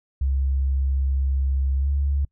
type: tone with pitch glide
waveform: sine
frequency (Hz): 67.4 to 70.18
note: C#2 to C#2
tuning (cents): -48 to +22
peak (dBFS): -19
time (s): 0.21-2.25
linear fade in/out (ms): 5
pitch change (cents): +70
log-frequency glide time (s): 1.79-1.88
effects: noise-tail reverb RT60 0.1 s tail -25 dB re dry